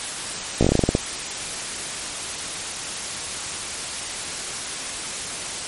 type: slowing click train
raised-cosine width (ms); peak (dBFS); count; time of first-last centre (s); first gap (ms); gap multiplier
2; -3; 11; 0.61-0.951; 16; 1.16
effects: white hiss -29 dBFS RMS until 5.67 s + MP3 48 kbps